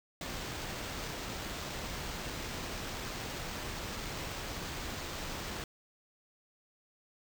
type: noise with sample-and-hold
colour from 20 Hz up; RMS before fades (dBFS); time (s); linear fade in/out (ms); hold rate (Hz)
pink; -40; 0.21-5.64; 2; 11025
effects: none